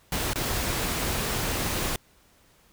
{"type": "noise with dropouts", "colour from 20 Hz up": "pink", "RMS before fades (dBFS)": -28, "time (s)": [0.12, 1.96], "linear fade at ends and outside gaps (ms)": 2, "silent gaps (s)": [0.334, 0.357], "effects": ["pink hiss -60 dBFS RMS until 2.72 s"]}